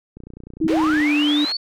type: click train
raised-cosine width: 3 ms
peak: -25 dBFS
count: 26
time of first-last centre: 0.17-1.003 s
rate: 30 Hz
type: tone with pitch glide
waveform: sine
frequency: 320 to 295.1 Hz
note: D#4 to D4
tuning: +49 to +8 cents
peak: -16 dBFS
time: 0.61-1.45 s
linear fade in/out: 5 ms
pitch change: -141 cents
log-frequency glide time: 0.77-1.08 s
type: linear sweep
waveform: sine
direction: up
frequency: 123.47 to 4547 Hz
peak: -21 dBFS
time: 0.64-1.57 s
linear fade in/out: 5 ms
type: band-pass noise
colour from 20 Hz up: white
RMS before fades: -33 dBFS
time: 0.68-1.52 s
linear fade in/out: 0 ms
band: 470 to 2500 Hz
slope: 12 dB/octave
effects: none